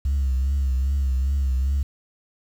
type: tone with vibrato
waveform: sine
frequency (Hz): 67.2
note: C2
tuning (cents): +47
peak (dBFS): -17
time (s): 0.05-1.83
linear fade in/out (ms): 5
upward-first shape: triangle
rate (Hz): 2.5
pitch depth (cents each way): 87
effects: tanh soft clip ceiling -17 dBFS + 8-bit